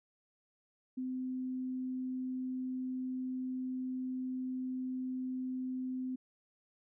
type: tone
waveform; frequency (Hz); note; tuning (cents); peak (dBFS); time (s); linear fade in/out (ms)
sine; 256.6; C4; -34; -35; 0.97-6.16; 10
effects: none